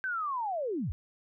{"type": "linear sweep", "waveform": "sine", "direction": "down", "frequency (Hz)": [1568, 55], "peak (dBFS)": -30, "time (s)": [0.04, 0.92], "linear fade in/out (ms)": 0, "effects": []}